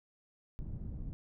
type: low-pass noise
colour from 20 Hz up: pink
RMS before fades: -41 dBFS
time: 0.59-1.13 s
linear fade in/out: 0 ms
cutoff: 150 Hz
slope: 12 dB/octave
effects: none